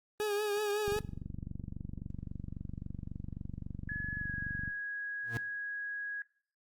40% pulse tone with vibrato, 416 Hz, G#4, 3 cents sharp, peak -30 dBFS, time 0.2-0.99 s, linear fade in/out 0 ms, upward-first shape triangle, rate 5.4 Hz, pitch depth 52 cents each way
click train, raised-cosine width 5 ms, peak -28 dBFS, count 91, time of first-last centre 0.88-4.677 s, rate 23.7 Hz
sine tone with pitch glide, 1698 to 1657.3 Hz, G#6 to G#6, +38 to -4 cents, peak -36 dBFS, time 3.89-6.22 s, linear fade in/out 2 ms, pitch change -42 cents, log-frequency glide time 4.17-4.31 s
40% pulse tone with exponential growth, 115.7 Hz, A#2, 13 cents flat, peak -30 dBFS, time 5.23-5.37 s, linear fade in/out 0 ms, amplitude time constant 30 ms
effects noise-tail reverb RT60 0.5 s tail -20 dB re dry + Opus 32 kbps

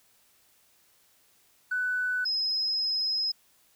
triangle tone pair in turn, 1494 / 5106 Hz, F#6 / D#8, +16 / +44 cents, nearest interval octave + major sixth, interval 2128 cents, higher second, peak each -22 dBFS, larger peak neither, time 1.71-2.25 / 2.25-3.32 s, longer second, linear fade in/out 10 ms, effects tanh soft clip ceiling -24 dBFS + white hiss -64 dBFS RMS until 3.75 s

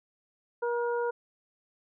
harmonic tone, 476.3 Hz, A#4, 37 cents sharp, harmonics 1 / 2 / 3, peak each -28 / -34 / -38 dBFS, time 0.62-1.11 s, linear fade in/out 10 ms, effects none

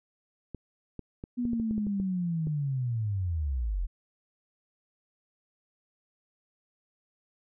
clicks, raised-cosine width 3 ms, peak -25 dBFS, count 11, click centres 0.547 / 0.993 / 1.239 / 1.453 / 1.533 / 1.599 / 1.71 / 1.78 / 1.868 / 2 / 2.471 s
sine linear sweep, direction down, 247.1 to 38.89 Hz, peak -27 dBFS, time 1.37-3.87 s, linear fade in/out 20 ms
effects none

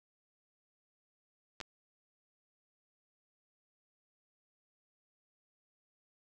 clicks, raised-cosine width 0.2 ms, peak -24 dBFS, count 2, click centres 1.603 / 1.612 s, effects none

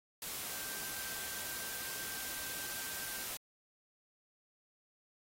sine tone in noise, 1568 Hz, G6, in tune, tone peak -50 dBFS, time 0.46-3.24 s, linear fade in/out 2 ms, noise white, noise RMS -42 dBFS, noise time 0.22-3.37 s, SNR -11 dB, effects AAC 48 kbps

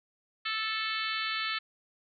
harmonic tone, 439 Hz, A4, 4 cents flat, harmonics 3 / 4 / 5 / 6 / 7 / 8 / 9 / 10, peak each -36 / -37 / -38 / -39 / -39 / -40 / -41 / -41 dBFS, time 0.45-1.59 s, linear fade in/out 10 ms, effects none

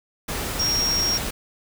sine tone in noise, 5588 Hz, F8, in tune, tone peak -20 dBFS, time 0.59-1.18 s, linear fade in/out 10 ms, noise pink, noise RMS -28 dBFS, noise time 0.28-1.31 s, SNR +5 dB, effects none

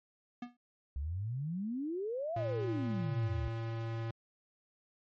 square tone with exponential decay, 243 Hz, B3, 28 cents flat, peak -37 dBFS, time 0.42-0.57 s, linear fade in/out 5 ms, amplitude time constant 31 ms
sine exponential two-way sweep, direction up then down, 65.3 to 707 to 65.3 Hz, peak -34 dBFS, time 0.96-3.48 s, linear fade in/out 0 ms, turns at 2.36 s
square tone, 114 Hz, A#2, 38 cents flat, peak -36 dBFS, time 2.36-4.11 s, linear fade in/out 5 ms
effects low-pass 3000 Hz 12 dB/octave + MP3 32 kbps

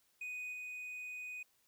triangle tone with level steps, 2489 Hz, D#7, in tune, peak -39 / -41 dBFS, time 0.21-1.43 s, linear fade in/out 5 ms, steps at 0.52 s, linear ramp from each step 20 ms, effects white hiss -74 dBFS RMS until 1.67 s

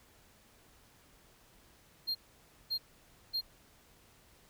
triangle tone bursts, 4212 Hz, C8, 11 cents sharp, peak -30 dBFS, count 3, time 2.07-3.413 s, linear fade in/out 20 ms, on 81 ms, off 550 ms, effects pink hiss -63 dBFS RMS until 4.49 s

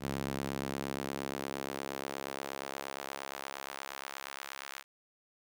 sawtooth tone with high-pass filter sweep, 68.5 Hz, C#2, 20 cents flat, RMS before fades -40 dBFS, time 0-4.84 s, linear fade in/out 50 ms, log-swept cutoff 160 to 1400 Hz, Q 0.89, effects none

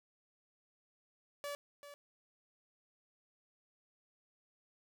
sawtooth tone with echo, 575 Hz, D5, 37 cents flat, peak -36 dBFS, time 1.44-1.55 s, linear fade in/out 0 ms, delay 390 ms, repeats 1, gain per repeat -11 dB, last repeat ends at 1.94 s, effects none

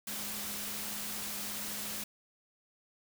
sine tone in noise, 207.5 Hz, G#3, 1 cent flat, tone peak -49 dBFS, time 0.07-2.04 s, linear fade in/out 5 ms, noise white, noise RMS -39 dBFS, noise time 0.07-2.04 s, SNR -13 dB, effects none

